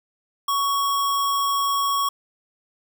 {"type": "tone with sample-and-hold", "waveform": "sine", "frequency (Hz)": 1118, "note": "C#6", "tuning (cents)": 14, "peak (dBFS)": -19, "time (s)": [0.48, 2.09], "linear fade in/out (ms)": 5, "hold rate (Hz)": 4410, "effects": []}